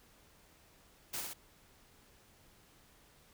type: noise with echo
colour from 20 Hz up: white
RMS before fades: -39 dBFS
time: 1.13-1.21 s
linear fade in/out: 10 ms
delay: 63 ms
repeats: 2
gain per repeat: -3 dB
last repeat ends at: 1.336 s
effects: pink hiss -64 dBFS RMS until 3.33 s